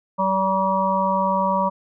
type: harmonic tone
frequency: 191.5 Hz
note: G3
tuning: 40 cents flat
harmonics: 1 / 3 / 5 / 6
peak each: -25 / -24 / -20 / -26 dBFS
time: 0.18-1.7 s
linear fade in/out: 20 ms
effects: none